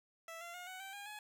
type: tone with pitch steps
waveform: 15% pulse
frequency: 659.3 / 686.9 / 715.7 / 745.6 / 776.8 / 809.4 / 843.2 Hz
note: E5 / F5 / F5 / F#5 / G5 / G#5 / G#5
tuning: 0 / -29 / +42 / +13 / -16 / -45 / +26 cents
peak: -40 dBFS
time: 0.28-1.19 s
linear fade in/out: 2 ms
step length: 130 ms
effects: none